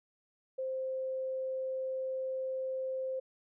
sine tone, 523.3 Hz, C5, in tune, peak -33 dBFS, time 0.58-3.2 s, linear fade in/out 10 ms, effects none

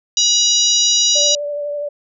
harmonic tone, 966 Hz, B5, 39 cents flat, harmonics 3 / 4 / 5 / 6 / 7, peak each -21 / -16 / -19 / -16 / -21 dBFS, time 0.17-1.35 s, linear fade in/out 2 ms
sine tone with vibrato, 583 Hz, D5, 13 cents flat, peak -20 dBFS, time 1.15-1.89 s, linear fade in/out 10 ms, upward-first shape triangle, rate 12 Hz, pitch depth 23 cents each way
effects none

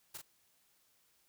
white noise with echo, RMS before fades -45 dBFS, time 0.14-0.18 s, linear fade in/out 10 ms, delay 38 ms, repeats 1, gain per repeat -4 dB, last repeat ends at 0.218 s, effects white hiss -72 dBFS RMS until 1.28 s

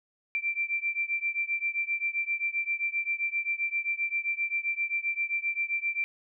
sine beating tone pair, 2349 / 2356.6 Hz, D7 / D7, 0 / +5 cents, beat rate 7.6 Hz, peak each -30 / -31 dBFS, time 0.35-6.04 s, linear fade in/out 0 ms, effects none

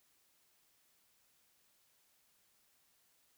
silence, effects white hiss -73 dBFS RMS until 3.37 s

